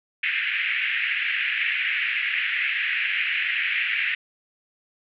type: band-pass noise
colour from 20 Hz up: white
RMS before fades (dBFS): -25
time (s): 0.23-4.15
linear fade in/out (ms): 5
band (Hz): 1700 to 2700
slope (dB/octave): 48
effects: none